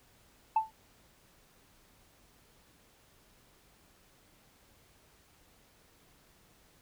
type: tone with exponential decay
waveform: sine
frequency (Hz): 880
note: A5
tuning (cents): 0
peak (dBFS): -19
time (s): 0.56-0.71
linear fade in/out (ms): 5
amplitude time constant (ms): 31
effects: tanh soft clip ceiling -19 dBFS + pink hiss -64 dBFS RMS until 6.81 s